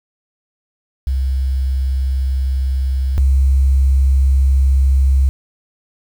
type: tone pair in turn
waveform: sine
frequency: 66.2 / 67.05 Hz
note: C2 / C2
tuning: +21 / +43 cents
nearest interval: unison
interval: 22 cents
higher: second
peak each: -14 / -9 dBFS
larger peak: second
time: 1.07-3.18 / 3.18-5.29 s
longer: neither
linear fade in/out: 0 ms
effects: 7-bit